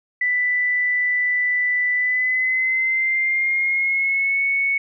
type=tone with pitch glide; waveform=sine; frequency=1984 to 2214 Hz; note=B6 to C#7; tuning=+7 to -3 cents; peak=-17 dBFS; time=0.21-4.78 s; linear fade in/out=5 ms; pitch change=+190 cents; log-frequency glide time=1.94-4.42 s; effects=none